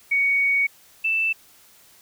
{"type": "tone pair in turn", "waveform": "sine", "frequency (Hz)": [2236, 2652], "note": ["C#7", "E7"], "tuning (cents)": [14, 10], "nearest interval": "minor third", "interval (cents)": 296, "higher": "second", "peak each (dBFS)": [-17, -19], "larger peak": "first", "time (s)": [[0.11, 0.67], [1.04, 1.33]], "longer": "first", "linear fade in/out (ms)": 10, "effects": ["white hiss -53 dBFS RMS until 2.01 s"]}